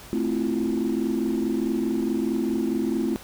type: chord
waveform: sine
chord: F major seventh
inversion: first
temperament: equal with one note detuned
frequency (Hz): 220 / 261.6 / 329.6 / 354.3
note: A3 / C4 / E4 / F4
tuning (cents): 0 / 0 / 0 / +25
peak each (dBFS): -26 / -26 / -26 / -29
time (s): 0.13-3.16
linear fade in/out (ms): 0
effects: tanh soft clip ceiling -16 dBFS + pink hiss -44 dBFS RMS until 3.23 s